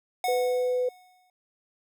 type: tone with exponential decay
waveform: square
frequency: 733 Hz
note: F#5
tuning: 16 cents flat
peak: -25 dBFS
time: 0.24-1.3 s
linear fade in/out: 2 ms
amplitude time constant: 230 ms
type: tone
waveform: sine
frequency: 500 Hz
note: B4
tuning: 21 cents sharp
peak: -23 dBFS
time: 0.28-0.89 s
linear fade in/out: 5 ms
effects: none